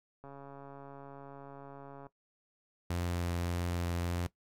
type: click train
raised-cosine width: 1 ms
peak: -35 dBFS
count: 255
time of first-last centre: 0.24-2.067 s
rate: 139 Hz
type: tone with vibrato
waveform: sawtooth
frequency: 87 Hz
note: F2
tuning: 6 cents flat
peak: -28 dBFS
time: 2.9-4.27 s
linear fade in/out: 5 ms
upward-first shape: triangle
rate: 1.7 Hz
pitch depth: 12 cents each way
effects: noise-tail reverb RT60 0.1 s tail -17 dB re dry + MP3 96 kbps